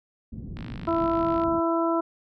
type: low-pass noise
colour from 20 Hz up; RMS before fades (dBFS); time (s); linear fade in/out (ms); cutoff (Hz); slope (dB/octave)
white; -37; 0.32-1.6; 5; 240; 24
type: click train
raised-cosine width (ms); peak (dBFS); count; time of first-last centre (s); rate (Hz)
0.3; -26; 47; 0.57-1.436; 53.1
type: harmonic tone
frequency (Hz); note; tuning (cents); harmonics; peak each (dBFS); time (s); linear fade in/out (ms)
332.5; E4; +15; 1 / 2 / 3 / 4; -24 / -27 / -29 / -30; 0.87-2.01; 10
effects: none